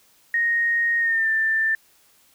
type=tone with pitch glide; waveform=sine; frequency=1864.7 to 1779.5 Hz; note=A#6 to A6; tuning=0 to +19 cents; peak=-18 dBFS; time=0.34-1.75 s; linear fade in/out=2 ms; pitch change=-81 cents; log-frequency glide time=0.99-1.29 s; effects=white hiss -58 dBFS RMS until 2.34 s